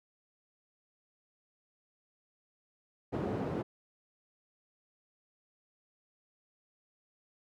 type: band-pass noise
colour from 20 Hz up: white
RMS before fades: -35 dBFS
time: 3.12-3.63 s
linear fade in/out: 20 ms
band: 100 to 430 Hz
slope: 12 dB/octave
effects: none